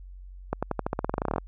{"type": "accelerating click train", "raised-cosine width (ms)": 1, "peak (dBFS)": -12, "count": 18, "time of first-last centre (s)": [0.53, 1.382], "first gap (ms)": 96, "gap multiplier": 0.91, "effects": ["added 46 Hz sine -41 dBFS peak until 1.47 s"]}